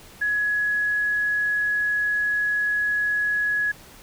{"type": "tone", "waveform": "sine", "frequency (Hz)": 1681, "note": "G#6", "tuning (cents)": 20, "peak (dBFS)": -20, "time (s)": [0.21, 3.72], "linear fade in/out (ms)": 10, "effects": ["pink hiss -47 dBFS RMS until 4.02 s"]}